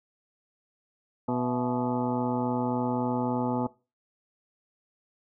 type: harmonic tone with a mistuned harmonic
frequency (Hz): 123.5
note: B2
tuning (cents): 0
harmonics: 1 / 2 / 3 / 4 / 5 / 6 / 7 / 8 / 9 / 10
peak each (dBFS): -35 / -28 / -36 / -34 / -37 / -45 / -33 / -44 / -43 / -43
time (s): 1.28-3.67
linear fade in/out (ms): 5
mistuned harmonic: 5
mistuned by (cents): +98
effects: noise-tail reverb RT60 0.3 s tail -20 dB re dry